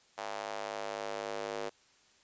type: tone with high-pass filter sweep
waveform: square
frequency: 51.91 Hz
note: G#1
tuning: in tune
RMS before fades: -39 dBFS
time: 0.17-1.7 s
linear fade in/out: 20 ms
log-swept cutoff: 720 to 470 Hz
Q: 2.1
effects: white hiss -65 dBFS RMS until 2.23 s + resampled to 16000 Hz